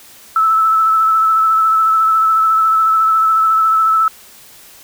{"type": "tone with vibrato", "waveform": "sine", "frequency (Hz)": 1311, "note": "E6", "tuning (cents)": -10, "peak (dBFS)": -9, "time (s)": [0.36, 4.08], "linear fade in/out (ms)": 2, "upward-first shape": "sine", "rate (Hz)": 14, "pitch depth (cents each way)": 20, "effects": ["white hiss -41 dBFS RMS until 4.83 s"]}